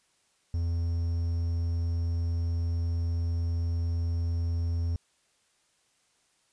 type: tone with quantisation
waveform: triangle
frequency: 84.5 Hz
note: E2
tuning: 43 cents sharp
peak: -24 dBFS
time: 0.54-4.96 s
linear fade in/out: 0 ms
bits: 9
effects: white hiss -69 dBFS RMS until 6.52 s + resampled to 22050 Hz